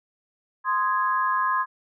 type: chord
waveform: sine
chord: Ab major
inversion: first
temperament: equal with one note detuned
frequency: 1042.3 / 1244.5 / 1661.2 Hz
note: C6 / Eb6 / Ab6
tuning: -7 / 0 / 0 cents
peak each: -22 / -28 / -28 dBFS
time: 0.64-1.66 s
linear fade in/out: 50 ms
effects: none